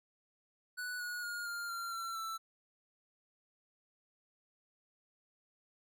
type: tone with pitch steps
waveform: square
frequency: 1480 / 1453.7 / 1427.9 / 1402.6 / 1377.7 / 1353.3 / 1329.2 Hz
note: F#6 / F#6 / F6 / F6 / F6 / E6 / E6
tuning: 0 / -31 / +38 / +7 / -24 / +45 / +14 cents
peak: -39 dBFS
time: 0.77-2.38 s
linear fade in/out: 20 ms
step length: 230 ms
effects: none